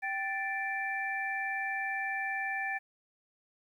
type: tone cluster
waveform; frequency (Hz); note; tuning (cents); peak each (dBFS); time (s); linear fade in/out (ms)
sine; 780 / 1761 / 2346; G5 / A6 / D7; -9 / +1 / -2; -37 / -34 / -38; 0.02-2.79; 20
effects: 11-bit